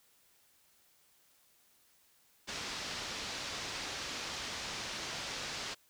white low-pass noise, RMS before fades -41 dBFS, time 2.47-5.75 s, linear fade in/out 20 ms, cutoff 5800 Hz, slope 24 dB/octave, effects white hiss -68 dBFS RMS until 5.89 s

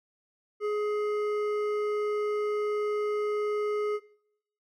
sine tone with hard clipping, 419.3 Hz, G#4, 17 cents sharp, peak -28 dBFS, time 0.6-4 s, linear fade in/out 50 ms, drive 9 dB, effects noise-tail reverb RT60 0.7 s tail -19 dB re dry + AAC 64 kbps

